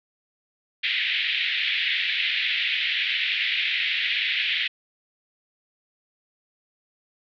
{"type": "band-pass noise", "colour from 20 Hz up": "pink", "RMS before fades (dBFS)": -25, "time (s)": [0.83, 4.68], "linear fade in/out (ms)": 10, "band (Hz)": [1900, 3700], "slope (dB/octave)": 48, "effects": []}